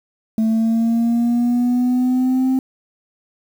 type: linear sweep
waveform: sine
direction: up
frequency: 220 to 262.4 Hz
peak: -11 dBFS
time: 0.38-2.59 s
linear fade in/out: 2 ms
effects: tanh soft clip ceiling -13 dBFS + 7-bit